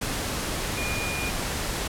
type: tone in noise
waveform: sine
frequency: 2433 Hz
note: D#7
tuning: 39 cents flat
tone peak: -31 dBFS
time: 0.77-1.3 s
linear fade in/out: 10 ms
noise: pink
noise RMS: -29 dBFS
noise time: 0.01-1.88 s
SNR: -5 dB
effects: low-pass 12000 Hz 12 dB/octave